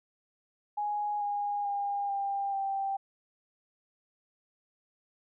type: tone with pitch steps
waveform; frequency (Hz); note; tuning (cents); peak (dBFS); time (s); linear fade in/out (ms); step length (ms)
sine; 830.6 / 818.7 / 807 / 795.4 / 784; G#5 / G#5 / G#5 / G5 / G5; 0 / -25 / -50 / +25 / 0; -29; 0.77-2.97; 10; 440
effects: none